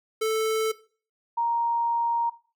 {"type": "tone pair in turn", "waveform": ["square", "sine"], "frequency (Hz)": [440, 934.9], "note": ["A4", "A#5"], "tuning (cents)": [0, 5], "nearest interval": "octave + minor second", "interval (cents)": 1305, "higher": "second", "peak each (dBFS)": [-23, -22], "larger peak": "second", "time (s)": [[0.21, 0.72], [1.37, 2.3]], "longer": "second", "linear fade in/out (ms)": 10, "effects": ["noise-tail reverb RT60 0.4 s tail -18 dB re dry"]}